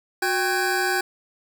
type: tone cluster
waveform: square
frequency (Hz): 365.4 / 788 / 1522 / 1654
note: F#4 / G5 / F#6 / G#6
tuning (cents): -22 / +9 / +48 / -8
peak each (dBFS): -27 / -27 / -26 / -29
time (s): 0.22-1.01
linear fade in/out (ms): 5
effects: none